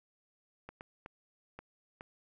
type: clicks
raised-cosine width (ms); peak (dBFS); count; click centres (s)
0.5; -30; 5; 0.69 / 0.809 / 1.061 / 1.59 / 2.009
effects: none